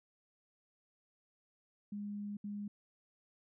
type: tone bursts at uneven times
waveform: sine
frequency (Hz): 205.2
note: G#3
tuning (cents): -21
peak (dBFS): -39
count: 2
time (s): 1.92-2.37 / 2.44-2.68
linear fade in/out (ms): 5
effects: none